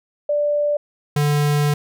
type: tone pair in turn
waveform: sine / square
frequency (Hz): 587.3 / 146.82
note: D5 / D3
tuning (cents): 0 / 0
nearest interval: 2 octaves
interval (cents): 2400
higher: first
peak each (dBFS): -16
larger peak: neither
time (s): 0.29-0.77 / 1.16-1.74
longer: second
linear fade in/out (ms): 5
effects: none